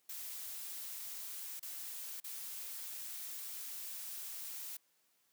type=noise with dropouts; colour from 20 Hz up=blue; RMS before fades=-45 dBFS; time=0.09-4.77 s; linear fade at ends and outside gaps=5 ms; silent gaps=1.596-1.627 / 2.202-2.241 s; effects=white hiss -75 dBFS RMS until 5.32 s + high-pass 150 Hz 12 dB/octave